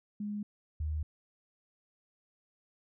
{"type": "tone pair in turn", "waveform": "sine", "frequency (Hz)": [207.3, 76.8], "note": ["G#3", "D#2"], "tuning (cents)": [-3, -22], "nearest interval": "octave + perfect fourth", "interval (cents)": 1719, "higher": "first", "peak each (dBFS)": [-34, -31], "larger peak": "second", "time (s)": [[0.2, 0.43], [0.8, 1.03]], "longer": "neither", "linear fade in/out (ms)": 5, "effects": []}